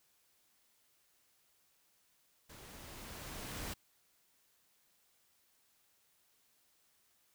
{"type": "noise with level ramp", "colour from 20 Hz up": "pink", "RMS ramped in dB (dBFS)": [-55, -42], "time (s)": [2.49, 3.74], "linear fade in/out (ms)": 10, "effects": ["white hiss -73 dBFS RMS until 7.34 s"]}